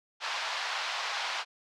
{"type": "band-pass noise", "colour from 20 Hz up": "pink", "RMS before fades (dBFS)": -34, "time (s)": [0.2, 1.45], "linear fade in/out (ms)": 50, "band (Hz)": [780, 5100], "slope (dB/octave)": 24, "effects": []}